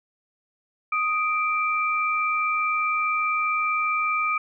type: tone pair together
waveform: sine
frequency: 1246.2 / 2349 Hz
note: D#6 / D7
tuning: +2 / 0 cents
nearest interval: major seventh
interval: 1098 cents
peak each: -23 / -25 dBFS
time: 0.92-4.38 s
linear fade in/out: 5 ms
effects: none